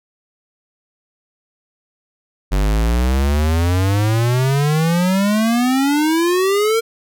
square exponential sweep, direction up, 47.1 to 461.6 Hz, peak -14 dBFS, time 2.51-6.81 s, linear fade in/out 20 ms, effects none

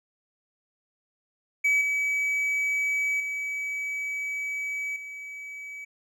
triangle tone with level steps, 2283 Hz, D7, 50 cents flat, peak -18 / -22 / -27 / -35 dBFS, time 1.64-5.85 s, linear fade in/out 10 ms, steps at 1.81 / 3.2 / 4.96 s, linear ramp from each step 2 ms, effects none

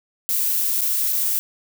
violet noise with dropouts, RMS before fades -21 dBFS, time 0.29-1.39 s, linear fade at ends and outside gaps 0 ms, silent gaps 0.81-0.816 / 1.126-1.13 s, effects none

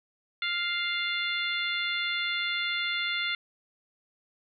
harmonic tone, 698.5 Hz, F5, in tune, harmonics 2 / 3 / 4 / 5 / 6, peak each -34 / -31 / -36 / -33 / -40 dBFS, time 0.42-3.35 s, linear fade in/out 2 ms, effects none

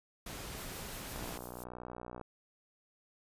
pink noise, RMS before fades -44 dBFS, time 0.26-1.38 s, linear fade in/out 5 ms
violet noise with tremolo, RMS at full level -47 dBFS, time 0.57-1.64 s, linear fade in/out 5 ms, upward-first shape triangle, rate 6 Hz, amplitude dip 60%
click train, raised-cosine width 1 ms, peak -30 dBFS, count 65, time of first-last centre 1.16-2.213 s, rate 60.8 Hz
effects resampled to 32000 Hz

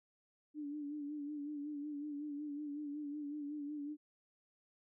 sine tone with vibrato, 293.2 Hz, D4, 3 cents flat, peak -40 dBFS, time 0.54-3.97 s, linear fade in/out 50 ms, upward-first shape sine, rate 5.4 Hz, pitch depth 51 cents each way, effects none

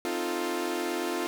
sawtooth chord, F dominant seventh, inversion second, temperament equal, 261.6 / 311.1 / 349.2 / 440 Hz, C4 / Eb4 / F4 / A4, 0 / 0 / 0 / 0 cents, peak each -33 / -32 / -27 / -33 dBFS, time 0.05-1.27 s, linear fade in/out 0 ms, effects none

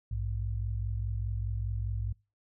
sine tone pair together, 58.51 / 103.4 Hz, A#1 / G#2, +7 / -7 cents, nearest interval minor seventh, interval 986 cents, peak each -33 / -33 dBFS, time 0.11-2.13 s, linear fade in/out 5 ms, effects noise-tail reverb RT60 0.3 s tail -25 dB re dry

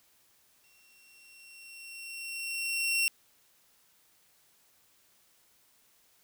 sawtooth tone with exponential growth, 2727 Hz, F7, 42 cents flat, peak -21 dBFS, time 0.64-3.08 s, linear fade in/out 0 ms, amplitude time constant 530 ms, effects white hiss -66 dBFS RMS until 6.23 s

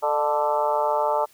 harmonic tone with a mistuned harmonic, 146.83 Hz, D3, in tune, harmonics 3 / 4 / 5 / 6 / 7 / 8 / 9, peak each -30 / -24 / -33 / -23 / -33 / -30 / -34 dBFS, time 0.02-1.26 s, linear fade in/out 20 ms, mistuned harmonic 4, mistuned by +36 cents, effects white hiss -56 dBFS RMS until 1.33 s

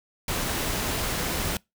pink noise, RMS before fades -28 dBFS, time 0.28-1.57 s, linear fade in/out 2 ms, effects noise-tail reverb RT60 0.2 s tail -25 dB re dry

